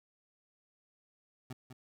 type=tone with echo; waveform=25% pulse; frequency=127.7 Hz; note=C3; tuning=42 cents flat; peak=-37 dBFS; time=1.5-1.53 s; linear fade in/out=5 ms; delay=200 ms; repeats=1; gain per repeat=-7 dB; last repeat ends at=1.73 s; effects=none